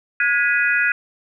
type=chord; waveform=sine; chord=G# minor seventh; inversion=third; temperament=equal with one note detuned; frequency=1442 / 1661.2 / 1975.5 / 2489 Hz; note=F#6 / G#6 / B6 / D#7; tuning=-45 / 0 / 0 / 0 cents; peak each=-19 / -20 / -24 / -22 dBFS; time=0.2-0.92 s; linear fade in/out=2 ms; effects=none